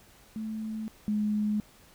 sine tone pair in turn, 218.6 / 210.6 Hz, A3 / G#3, -11 / +24 cents, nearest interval minor second, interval 65 cents, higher first, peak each -32 / -25 dBFS, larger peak second, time 0.36-0.88 / 1.08-1.6 s, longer neither, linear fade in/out 0 ms, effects pink hiss -57 dBFS RMS until 1.94 s

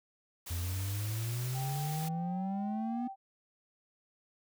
white noise, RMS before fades -44 dBFS, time 0.46-2.09 s, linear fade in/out 10 ms
triangle exponential sweep, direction up, 83.7 to 246.9 Hz, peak -31 dBFS, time 0.5-3.08 s, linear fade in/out 10 ms
sine tone with pitch glide, 784 to 777.2 Hz, G5 to G5, 0 to -15 cents, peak -40 dBFS, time 1.53-3.16 s, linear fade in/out 50 ms, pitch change -15 cents, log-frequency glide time 1.72-2.93 s
effects none

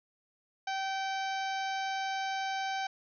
harmonic tone, 773 Hz, G5, 24 cents flat, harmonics 1 / 2 / 3 / 4 / 5 / 6 / 7 / 8, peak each -33 / -39 / -43 / -45 / -47 / -49 / -50 / -51 dBFS, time 0.67-2.87 s, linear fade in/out 5 ms, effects none

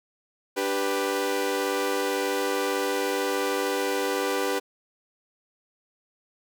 sawtooth chord, G major, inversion second, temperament equal, 293.7 / 392 / 493.9 Hz, D4 / G4 / B4, 0 / 0 / 0 cents, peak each -28 / -24 / -24 dBFS, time 0.56-4.6 s, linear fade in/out 20 ms, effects none

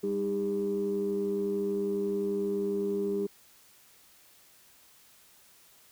sine tone cluster, 199.2 / 309.6 / 401.4 Hz, G3 / D#4 / G4, +28 / -9 / +41 cents, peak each -33 / -37 / -28 dBFS, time 0.03-3.27 s, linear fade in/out 10 ms, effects tanh soft clip ceiling -21 dBFS + white hiss -59 dBFS RMS until 5.91 s

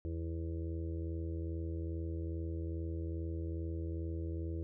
harmonic tone, 82.41 Hz, E2, in tune, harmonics 1 / 2 / 4 / 5 / 6 / 7, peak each -37 / -49 / -43 / -51 / -52 / -59 dBFS, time 0.05-4.63 s, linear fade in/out 0 ms, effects none

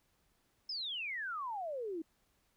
sine exponential sweep, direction down, 5300 to 309.9 Hz, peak -37 dBFS, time 0.69-2.02 s, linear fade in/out 5 ms, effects pink hiss -75 dBFS RMS until 2.56 s

